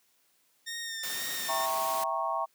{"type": "tone with vibrato", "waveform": "15% pulse", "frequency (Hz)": 1829, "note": "A#6", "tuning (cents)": -33, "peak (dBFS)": -29, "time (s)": [0.66, 1.67], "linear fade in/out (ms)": 20, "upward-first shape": "sine", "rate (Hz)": 2, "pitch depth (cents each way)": 29}
{"type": "noise", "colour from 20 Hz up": "white", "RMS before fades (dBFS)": -37, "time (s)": [1.03, 2.04], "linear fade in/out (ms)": 5}
{"type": "chord", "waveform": "sine", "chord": "E diminished seventh", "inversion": "none", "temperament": "equal with one note detuned", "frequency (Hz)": [659.3, 784, 932.3, 1097.9], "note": ["E5", "G5", "Bb5", "Db6"], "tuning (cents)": [0, 0, 0, -17], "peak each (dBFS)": [-34, -35, -34, -32], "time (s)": [1.48, 2.46], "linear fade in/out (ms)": 20}
{"effects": ["white hiss -69 dBFS RMS until 2.54 s", "high-pass 150 Hz 12 dB/octave"]}